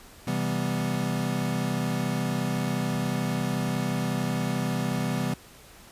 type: chord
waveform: square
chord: C major seventh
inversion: none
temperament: equal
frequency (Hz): 130.81 / 164.81 / 196 / 246.9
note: C3 / E3 / G3 / B3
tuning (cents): 0 / 0 / 0 / 0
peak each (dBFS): -32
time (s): 0.27-5.34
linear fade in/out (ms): 5
effects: pink hiss -50 dBFS RMS until 5.91 s + resampled to 32000 Hz

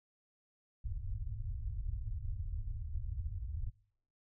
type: low-pass noise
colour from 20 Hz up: pink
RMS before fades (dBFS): -39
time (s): 0.84-3.7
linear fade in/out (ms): 10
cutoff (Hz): 110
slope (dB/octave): 48
effects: noise-tail reverb RT60 0.6 s tail -23 dB re dry

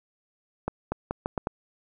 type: accelerating click train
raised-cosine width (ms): 1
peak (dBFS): -13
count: 6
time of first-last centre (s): 0.68-1.471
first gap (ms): 240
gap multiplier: 0.79
effects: none

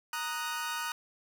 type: chord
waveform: sawtooth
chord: D# minor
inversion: second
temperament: equal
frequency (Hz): 932.3 / 1244.5 / 1480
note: A#5 / D#6 / F#6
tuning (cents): 0 / 0 / 0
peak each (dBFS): -34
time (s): 0.13-0.92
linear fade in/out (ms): 2
effects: none

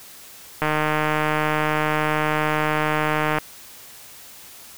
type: click train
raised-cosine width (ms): 0.5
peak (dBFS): -6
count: 424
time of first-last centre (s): 0.62-3.385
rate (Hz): 153
effects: white hiss -43 dBFS RMS until 4.77 s

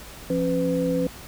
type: tone cluster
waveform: sine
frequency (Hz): 173.4 / 271.5 / 502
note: F3 / C#4 / B4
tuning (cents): -12 / -36 / +28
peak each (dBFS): -26 / -25 / -24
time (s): 0.3-1.07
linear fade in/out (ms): 2
effects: added 60 Hz sine -48 dBFS peak until 1.27 s + pink hiss -42 dBFS RMS until 1.27 s

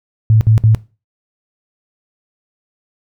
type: tone bursts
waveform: sine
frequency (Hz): 110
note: A2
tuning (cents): 0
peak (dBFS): -6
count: 3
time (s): 0.3-0.748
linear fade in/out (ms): 0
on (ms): 110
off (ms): 59
effects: noise-tail reverb RT60 0.3 s tail -19 dB re dry

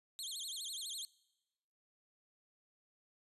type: tone with vibrato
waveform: 25% pulse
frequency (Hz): 3696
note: A#7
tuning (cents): -16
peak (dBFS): -37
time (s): 0.19-1.05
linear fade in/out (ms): 0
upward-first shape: sine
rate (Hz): 12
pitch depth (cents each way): 280
effects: noise-tail reverb RT60 1.0 s tail -23 dB re dry + resampled to 32000 Hz

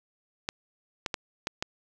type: clicks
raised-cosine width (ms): 0.2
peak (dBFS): -12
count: 5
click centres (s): 0.489 / 1.062 / 1.142 / 1.471 / 1.625
effects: none

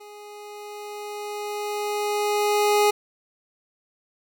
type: tone with level ramp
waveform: 25% pulse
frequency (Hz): 415.3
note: G#4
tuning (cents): 0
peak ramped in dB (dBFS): -38 to -12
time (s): 0-2.91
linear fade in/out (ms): 10
effects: none

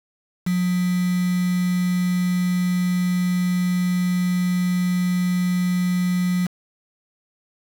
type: tone with quantisation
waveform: sine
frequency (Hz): 180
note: F#3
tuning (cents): -47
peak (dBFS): -18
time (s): 0.46-6.47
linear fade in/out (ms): 10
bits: 5
effects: none

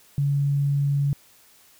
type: tone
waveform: sine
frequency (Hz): 141.6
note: C#3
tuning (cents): +37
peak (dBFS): -19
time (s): 0.18-1.13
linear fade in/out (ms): 0
effects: white hiss -55 dBFS RMS until 1.79 s

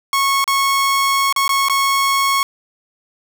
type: tone with dropouts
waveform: sawtooth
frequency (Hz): 1099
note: C#6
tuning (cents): -15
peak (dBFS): -10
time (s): 0.13-2.43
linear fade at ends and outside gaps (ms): 1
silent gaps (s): 0.442-0.477 / 1.326-1.362 / 1.479-1.492 / 1.685-1.697
effects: none

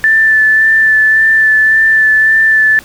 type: tone with vibrato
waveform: sine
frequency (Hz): 1760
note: A6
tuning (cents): 0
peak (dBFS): -5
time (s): 0.04-2.79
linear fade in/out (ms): 0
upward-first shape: sine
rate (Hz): 1.8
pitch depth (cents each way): 16
effects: pink hiss -36 dBFS RMS until 2.84 s

